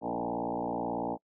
sine tone with frequency modulation, 545 Hz, C#5, 29 cents flat, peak -30 dBFS, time 0.01-1.18 s, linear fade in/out 50 ms, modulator 58.4 Hz, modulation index 6, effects noise-tail reverb RT60 0.1 s tail -26 dB re dry

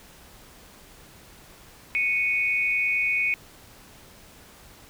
sine tone pair together, 2215 / 2486 Hz, C#7 / D#7, -2 / -2 cents, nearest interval major second, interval 200 cents, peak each -24 dBFS, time 1.95-3.34 s, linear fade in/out 0 ms, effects pink hiss -50 dBFS RMS until 4.89 s

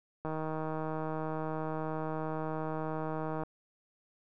click train, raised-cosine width 1 ms, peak -23 dBFS, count 501, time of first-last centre 0.25-3.435 s, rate 157 Hz, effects none

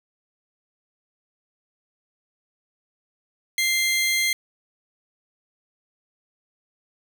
sawtooth tone pair together, 2087 / 3281 Hz, C7 / G#7, -5 / -22 cents, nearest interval minor sixth, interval 783 cents, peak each -17 / -25 dBFS, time 3.58-4.33 s, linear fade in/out 2 ms, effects none

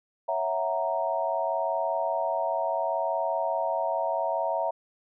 sine chord, F# dominant seventh, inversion second, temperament equal, 554.4 / 659.3 / 740 / 932.3 Hz, C#5 / E5 / F#5 / A#5, 0 / 0 / 0 / 0 cents, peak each -33 / -28 / -33 / -30 dBFS, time 0.28-4.71 s, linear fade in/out 10 ms, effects none

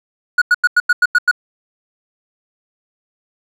triangle tone bursts, 1456 Hz, F#6, 28 cents flat, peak -6 dBFS, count 8, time 0.38-1.313 s, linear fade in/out 5 ms, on 37 ms, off 91 ms, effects none

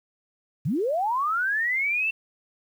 sine linear sweep, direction up, 113.6 to 2703 Hz, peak -22 dBFS, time 0.65-2.11 s, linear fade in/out 10 ms, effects 9-bit

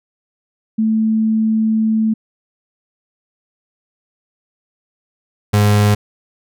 sine / 35% pulse tone pair in turn, 220 / 103.83 Hz, A3 / G#2, 0 / 0 cents, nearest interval octave + minor second, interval 1300 cents, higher first, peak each -12 / -8 dBFS, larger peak second, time 0.78-2.14 / 5.53-5.95 s, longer first, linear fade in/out 10 ms, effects none

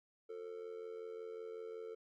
triangle tone with amplitude modulation, 446 Hz, A4, 23 cents sharp, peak -39 dBFS, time 0.29-1.95 s, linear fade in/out 10 ms, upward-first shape sine, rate 85.4 Hz, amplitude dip 75%, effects Opus 48 kbps

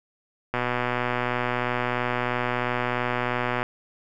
click train, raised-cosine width 0.5 ms, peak -10 dBFS, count 381, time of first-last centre 0.54-3.629 s, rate 123 Hz, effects none

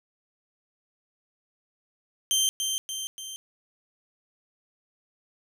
20% pulse tone with echo, 3136 Hz, G7, in tune, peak -16 dBFS, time 2.31-2.49 s, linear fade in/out 0 ms, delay 290 ms, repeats 3, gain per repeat -5 dB, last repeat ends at 3.36 s, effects none

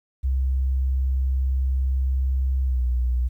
sine tone with pitch glide, 65.6 to 61.56 Hz, C2 to B1, +5 to -5 cents, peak -19 dBFS, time 0.23-3.29 s, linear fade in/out 20 ms, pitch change -110 cents, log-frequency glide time 2.64-2.83 s, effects 10-bit

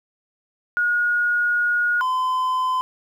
sine / triangle tone pair in turn, 1442 / 1022.4 Hz, F#6 / C6, -45 / -40 cents, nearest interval tritone, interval 595 cents, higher first, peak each -17 dBFS, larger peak neither, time 0.77-2.01 / 2.01-2.81 s, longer first, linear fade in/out 0 ms, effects 9-bit

